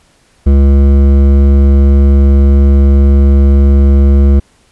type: tone with hard clipping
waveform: triangle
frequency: 69.3 Hz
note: C#2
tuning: in tune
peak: -5 dBFS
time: 0.46-4.4 s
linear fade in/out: 10 ms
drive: 16 dB
effects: pink hiss -50 dBFS RMS until 4.71 s + resampled to 24000 Hz